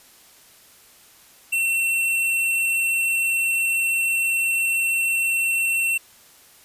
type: tone with hard clipping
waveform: sine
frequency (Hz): 2707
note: E7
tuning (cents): +45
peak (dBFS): -20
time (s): 1.52-5.98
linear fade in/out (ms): 10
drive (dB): 16
effects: white hiss -51 dBFS RMS until 6.64 s + resampled to 32000 Hz